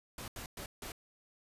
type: noise bursts at uneven times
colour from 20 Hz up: pink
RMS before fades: -44 dBFS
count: 4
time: 0.18-0.28 / 0.36-0.46 / 0.57-0.66 / 0.82-0.92 s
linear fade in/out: 2 ms
effects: resampled to 32000 Hz